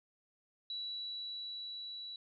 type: tone with level ramp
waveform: sine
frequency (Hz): 3929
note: B7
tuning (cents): -10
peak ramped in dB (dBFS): -38 to -43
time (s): 0.7-2.16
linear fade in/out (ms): 2
effects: none